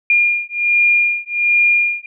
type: beating tone pair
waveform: sine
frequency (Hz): 2413 / 2414.3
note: D7 / D7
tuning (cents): +46 / +47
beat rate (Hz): 1.3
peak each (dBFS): -15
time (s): 0.1-2.06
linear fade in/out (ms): 2
effects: none